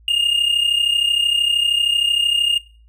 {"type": "tone pair together", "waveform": "triangle", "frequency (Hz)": [2825, 2858], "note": ["F7", "F7"], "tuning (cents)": [19, 39], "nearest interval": "unison", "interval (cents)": 20, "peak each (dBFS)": [-15, -19], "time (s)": [0.08, 2.58], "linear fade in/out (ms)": 2, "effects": ["noise-tail reverb RT60 0.4 s tail -19 dB re dry", "added 56 Hz sine -46 dBFS peak until 2.88 s"]}